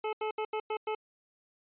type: tone bursts at uneven times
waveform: 25% pulse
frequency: 431.8 Hz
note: A4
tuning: 33 cents flat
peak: -27 dBFS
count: 6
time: 0.04-0.13 / 0.21-0.31 / 0.38-0.45 / 0.53-0.6 / 0.7-0.77 / 0.87-0.95 s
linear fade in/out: 5 ms
effects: resampled to 8000 Hz